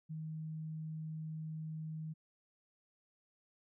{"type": "tone", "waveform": "sine", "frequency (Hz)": 157.4, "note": "D#3", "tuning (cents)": 20, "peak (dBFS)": -40, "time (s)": [0.09, 2.14], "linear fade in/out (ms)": 20, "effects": []}